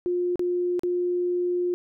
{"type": "tone with dropouts", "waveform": "sine", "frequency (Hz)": 355.2, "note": "F4", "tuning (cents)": 29, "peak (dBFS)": -22, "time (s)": [0.06, 1.74], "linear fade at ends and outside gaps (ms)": 0, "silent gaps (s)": [[0.357, 0.394], [0.794, 0.834]], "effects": []}